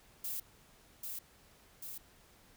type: noise with echo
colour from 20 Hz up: violet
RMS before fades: -39 dBFS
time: 0.24-0.4 s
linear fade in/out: 5 ms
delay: 790 ms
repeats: 2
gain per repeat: -3 dB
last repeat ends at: 1.98 s
effects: pink hiss -63 dBFS RMS until 2.56 s